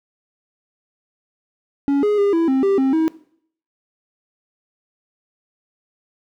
triangle tone with pitch steps, 280.8 / 416.7 / 403.3 / 331.7 / 265.2 / 393.5 / 266.6 / 320.5 Hz, C#4 / G#4 / G4 / E4 / C4 / G4 / C4 / E4, +22 / +6 / +49 / +11 / +23 / +7 / +33 / -49 cents, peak -12 dBFS, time 1.88-3.08 s, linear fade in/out 0 ms, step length 150 ms, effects noise-tail reverb RT60 0.6 s tail -18 dB re dry

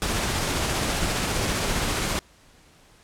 pink noise with tremolo, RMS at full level -24 dBFS, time 0.02-2.19 s, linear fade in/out 0 ms, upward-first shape triangle, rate 15 Hz, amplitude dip 25%, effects pink hiss -55 dBFS RMS until 3.03 s + low-pass 10000 Hz 12 dB/octave

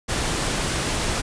pink noise, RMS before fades -24 dBFS, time 0.08-1.22 s, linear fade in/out 20 ms, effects resampled to 22050 Hz

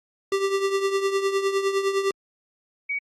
square tone with tremolo, 392 Hz, G4, in tune, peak -19 dBFS, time 0.32-2.11 s, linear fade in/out 2 ms, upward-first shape triangle, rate 9.8 Hz, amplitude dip 70%
sine tone, 2257 Hz, C#7, 31 cents sharp, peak -24 dBFS, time 2.89-2.99 s, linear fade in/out 10 ms
effects low-pass 8000 Hz 12 dB/octave + Opus 48 kbps

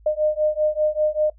sine beating tone pair, 608 / 613.1 Hz, D#5 / D#5, -40 / -26 cents, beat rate 5.1 Hz, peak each -21 dBFS, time 0.06-1.3 s, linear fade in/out 5 ms, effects noise-tail reverb RT60 0.1 s tail -19 dB re dry + added 53 Hz sine -47 dBFS peak until 1.38 s

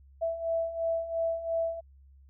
sine beating tone pair, 659.3 / 662.2 Hz, E5 / E5, 0 / +8 cents, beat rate 2.9 Hz, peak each -34 / -29 dBFS, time 0.21-1.81 s, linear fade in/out 20 ms, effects added 68 Hz sine -53 dBFS peak until 2.29 s

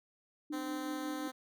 sine tone with tremolo, 300 Hz, D4, 37 cents sharp, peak -36 dBFS, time 0.5-1.28 s, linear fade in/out 5 ms, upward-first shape sine, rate 5.5 Hz, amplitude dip 35%
10% pulse tone, 258.8 Hz, C4, 19 cents flat, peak -32 dBFS, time 0.52-1.32 s, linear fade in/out 20 ms
effects none

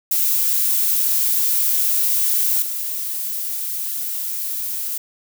violet noise with level steps, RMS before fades -18 / -25 dBFS, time 0.11-4.98 s, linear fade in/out 5 ms, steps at 2.62 s, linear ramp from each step 2 ms, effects none

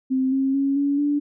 sine tone with pitch steps, 261.6 / 268.5 / 275.6 / 282.8 / 290.3 Hz, C4 / C4 / C#4 / C#4 / D4, 0 / +45 / -10 / +35 / -20 cents, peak -18 dBFS, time 0.1-1.2 s, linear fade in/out 20 ms, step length 220 ms, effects none

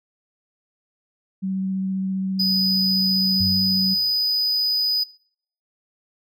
sine tone with vibrato, 190.5 Hz, G3, 49 cents flat, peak -22 dBFS, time 1.42-3.95 s, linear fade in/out 20 ms, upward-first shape sine, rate 15 Hz, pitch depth 10 cents each way
triangle tone, 4978 Hz, D#8, in tune, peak -17 dBFS, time 2.39-5.04 s, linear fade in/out 10 ms
sine tone with exponential decay, 95 Hz, F#2, 46 cents sharp, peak -22 dBFS, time 3.4-4.28 s, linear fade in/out 5 ms, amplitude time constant 190 ms
effects noise-tail reverb RT60 0.6 s tail -23 dB re dry

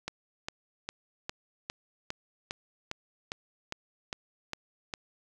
click train, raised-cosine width 0.2 ms, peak -17 dBFS, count 13, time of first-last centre 0.08-4.938 s, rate 2.47 Hz, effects none

